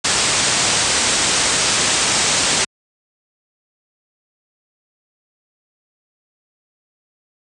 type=low-pass noise; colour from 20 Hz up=white; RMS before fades=-17 dBFS; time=0.04-2.65 s; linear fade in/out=10 ms; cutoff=8900 Hz; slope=96 dB/octave; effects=high-pass 60 Hz 12 dB/octave